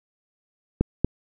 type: clicks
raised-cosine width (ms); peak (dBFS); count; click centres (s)
3; -6; 2; 0.81 / 1.046
effects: none